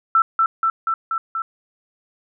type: tone with echo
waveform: sine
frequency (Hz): 1332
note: E6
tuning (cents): +18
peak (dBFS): -11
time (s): 0.15-0.22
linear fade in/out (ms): 2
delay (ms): 240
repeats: 5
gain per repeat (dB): -2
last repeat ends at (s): 1.42
effects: none